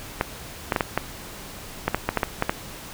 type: clicks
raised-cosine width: 0.5 ms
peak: -5 dBFS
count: 12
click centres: 0.211 / 0.722 / 0.762 / 0.808 / 0.976 / 1.88 / 1.946 / 2.09 / 2.173 / 2.232 / 2.424 / 2.495 s
effects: pink hiss -39 dBFS RMS until 2.93 s